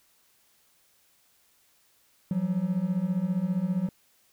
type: beating tone pair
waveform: triangle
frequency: 173.1 / 188.1 Hz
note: F3 / F#3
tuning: -15 / +29 cents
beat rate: 15 Hz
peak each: -27 / -25 dBFS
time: 2.31-3.89 s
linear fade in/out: 2 ms
effects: white hiss -65 dBFS RMS until 4.32 s